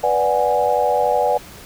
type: chord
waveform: sine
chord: G# half-diminished seventh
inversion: first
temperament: equal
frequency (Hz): 493.9 / 587.3 / 740 / 830.6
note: B4 / D5 / F#5 / G#5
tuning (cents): 0 / 0 / 0 / 0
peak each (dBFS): -20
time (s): 0.03-1.38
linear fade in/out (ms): 10
effects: pink hiss -40 dBFS RMS until 1.65 s